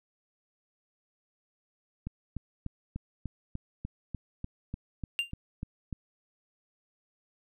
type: click train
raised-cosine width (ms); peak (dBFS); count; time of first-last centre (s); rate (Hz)
5; -23; 14; 2.07-5.928; 3.37
type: tone with exponential decay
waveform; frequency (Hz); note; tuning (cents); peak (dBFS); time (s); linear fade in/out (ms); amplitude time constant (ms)
triangle; 2789; F7; -3; -21; 5.19-5.31; 0; 26
effects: none